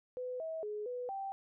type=tone with pitch steps; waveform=sine; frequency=502 / 644 / 420.5 / 494.2 / 781 Hz; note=B4 / E5 / G#4 / B4 / G5; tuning=+28 / -41 / +22 / +1 / -7 cents; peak=-37 dBFS; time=0.17-1.32 s; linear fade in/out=0 ms; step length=230 ms; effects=none